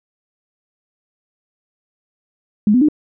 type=tone with pitch steps; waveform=sine; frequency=208.7 / 251.1 / 302 Hz; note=G#3 / B3 / D4; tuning=+9 / +29 / +48 cents; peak=-9 dBFS; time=2.67-2.886 s; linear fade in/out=2 ms; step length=72 ms; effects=none